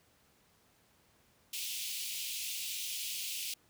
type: high-pass noise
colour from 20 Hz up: pink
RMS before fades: -39 dBFS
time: 1.53-3.54 s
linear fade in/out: 5 ms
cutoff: 2500 Hz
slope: 48 dB/octave
effects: pink hiss -68 dBFS RMS until 3.69 s + high-pass 60 Hz 12 dB/octave